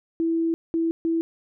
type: tone bursts at uneven times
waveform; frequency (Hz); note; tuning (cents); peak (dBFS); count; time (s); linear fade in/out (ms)
sine; 329.6; E4; 0; -20; 3; 0.2-0.54 / 0.74-0.91 / 1.05-1.21; 0
effects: none